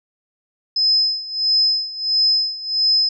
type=tone with tremolo; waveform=sine; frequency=5100 Hz; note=D#8; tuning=42 cents sharp; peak=-12 dBFS; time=0.76-3.09 s; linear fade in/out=5 ms; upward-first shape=sine; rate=1.5 Hz; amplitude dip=85%; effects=none